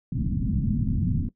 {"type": "low-pass noise", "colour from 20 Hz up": "white", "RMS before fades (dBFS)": -25, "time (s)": [0.12, 1.29], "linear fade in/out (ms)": 2, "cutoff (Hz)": 240, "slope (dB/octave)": 48, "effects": ["noise-tail reverb RT60 0.1 s tail -17 dB re dry"]}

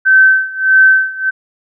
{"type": "tone with tremolo", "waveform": "sine", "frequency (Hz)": 1540, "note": "G6", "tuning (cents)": -31, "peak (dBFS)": -3, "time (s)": [0.05, 1.31], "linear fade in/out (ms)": 20, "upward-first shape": "sine", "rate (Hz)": 1.6, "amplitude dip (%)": 90, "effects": []}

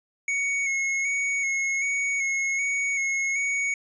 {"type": "tone with vibrato", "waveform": "square", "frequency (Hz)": 2203, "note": "C#7", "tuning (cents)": -11, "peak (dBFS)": -24, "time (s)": [0.28, 3.74], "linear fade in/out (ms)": 2, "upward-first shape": "square", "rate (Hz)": 1.3, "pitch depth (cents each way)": 24, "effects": ["resampled to 16000 Hz"]}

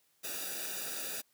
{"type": "noise with comb filter", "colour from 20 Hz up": "white", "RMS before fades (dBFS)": -39, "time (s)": [0.23, 1.22], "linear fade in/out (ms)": 20, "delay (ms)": 0.94, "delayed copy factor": -0.9, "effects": ["white hiss -72 dBFS RMS until 1.33 s", "high-pass 80 Hz 12 dB/octave"]}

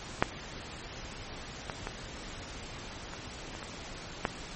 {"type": "clicks", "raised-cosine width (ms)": 0.5, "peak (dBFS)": [-6, -18, -19, -25, -26, -25, -11], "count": 7, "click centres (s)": [0.225, 1.698, 1.871, 3.136, 3.551, 3.628, 4.252], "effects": ["pink hiss -43 dBFS RMS until 4.55 s", "MP3 32 kbps"]}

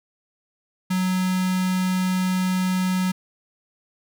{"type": "tone with notch filter", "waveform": "square", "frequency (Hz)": 185, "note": "F#3", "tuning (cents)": 0, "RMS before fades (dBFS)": -22, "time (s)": [0.9, 3.12], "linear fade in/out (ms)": 10, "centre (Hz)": 530, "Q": 1.6, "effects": []}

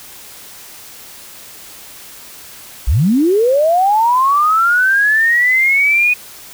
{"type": "linear sweep", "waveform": "sine", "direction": "up", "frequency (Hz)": [43.05, 2489], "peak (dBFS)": -9, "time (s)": [2.87, 6.14], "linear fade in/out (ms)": 10, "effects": ["white hiss -36 dBFS RMS until 6.53 s"]}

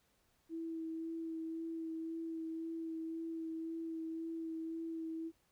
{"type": "tone with vibrato", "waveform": "sine", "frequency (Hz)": 326, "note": "E4", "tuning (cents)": -19, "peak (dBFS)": -39, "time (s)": [0.49, 5.32], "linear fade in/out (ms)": 50, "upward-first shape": "sine", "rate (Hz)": 1.9, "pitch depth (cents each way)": 15, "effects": ["pink hiss -75 dBFS RMS until 5.51 s"]}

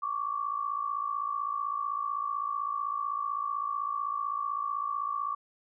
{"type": "tone pair together", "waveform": "sine", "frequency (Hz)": [1108.7, 1164.5], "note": ["C#6", "D6"], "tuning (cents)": [0, -15], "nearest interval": "minor second", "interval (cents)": 85, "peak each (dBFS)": [-33, -32], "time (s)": [0.02, 5.35], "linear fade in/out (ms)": 10, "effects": []}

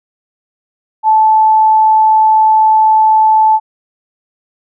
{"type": "tone", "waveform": "sine", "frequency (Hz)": 872, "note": "A5", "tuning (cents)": -16, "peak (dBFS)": -5, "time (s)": [1.03, 3.6], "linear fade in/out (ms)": 50, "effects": []}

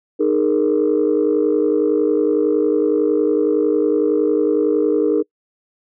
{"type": "chord", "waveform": "sine", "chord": "D# suspended fourth", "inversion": "none", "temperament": "equal with one note detuned", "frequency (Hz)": [307.4, 415.3, 466.2], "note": ["D#4", "G#4", "A#4"], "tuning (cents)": [-21, 0, 0], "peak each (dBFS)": -17, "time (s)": [0.19, 5.23], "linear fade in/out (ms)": 20, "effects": ["noise-tail reverb RT60 0.1 s tail -26 dB re dry", "tanh soft clip ceiling -7 dBFS"]}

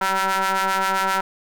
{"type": "ring-modulated tone", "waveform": "sawtooth", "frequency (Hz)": 192.3, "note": "G3", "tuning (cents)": -33, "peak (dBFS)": -12, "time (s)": [0.01, 1.21], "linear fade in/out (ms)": 5, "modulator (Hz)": 1150, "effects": []}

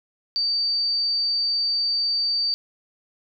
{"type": "tone", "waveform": "sine", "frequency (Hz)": 4618, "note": "D8", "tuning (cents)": -30, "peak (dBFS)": -20, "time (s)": [0.36, 2.54], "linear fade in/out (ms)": 0, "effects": []}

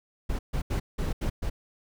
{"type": "noise bursts at uneven times", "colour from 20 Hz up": "brown", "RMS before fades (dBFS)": -28, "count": 6, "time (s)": [[0.29, 0.39], [0.53, 0.62], [0.7, 0.8], [0.98, 1.13], [1.21, 1.3], [1.42, 1.5]], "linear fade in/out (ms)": 10, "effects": []}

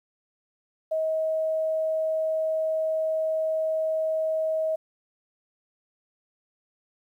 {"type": "tone", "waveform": "sine", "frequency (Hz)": 635, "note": "D#5", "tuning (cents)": 35, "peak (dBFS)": -23, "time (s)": [0.91, 4.76], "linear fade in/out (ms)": 10, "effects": ["10-bit"]}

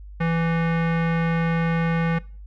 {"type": "tone with low-pass filter", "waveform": "square", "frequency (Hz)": 165.9, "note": "E3", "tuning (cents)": 11, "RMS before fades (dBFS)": -22, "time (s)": [0.2, 2.19], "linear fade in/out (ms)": 10, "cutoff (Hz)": 2000, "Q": 2.2, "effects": ["noise-tail reverb RT60 0.4 s tail -21 dB re dry", "added 50 Hz sine -37 dBFS peak until 2.46 s"]}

